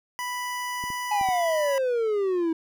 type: tone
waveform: 25% pulse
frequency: 987.8 Hz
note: B5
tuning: in tune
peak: -25 dBFS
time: 0.19-1.78 s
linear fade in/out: 0 ms
type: clicks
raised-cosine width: 3 ms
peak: -27 dBFS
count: 4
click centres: 0.839 / 0.903 / 1.212 / 1.288 s
type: exponential sweep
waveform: triangle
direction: down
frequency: 849 to 320 Hz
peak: -20 dBFS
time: 1.11-2.53 s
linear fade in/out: 5 ms
effects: none